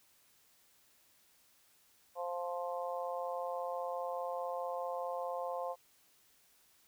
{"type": "harmonic tone", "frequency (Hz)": 175.1, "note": "F3", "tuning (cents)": 5, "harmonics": [3, 4, 5, 6], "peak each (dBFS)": [-39, -41, -44, -44], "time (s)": [2.15, 5.76], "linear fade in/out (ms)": 50, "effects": ["white hiss -68 dBFS RMS until 6.87 s"]}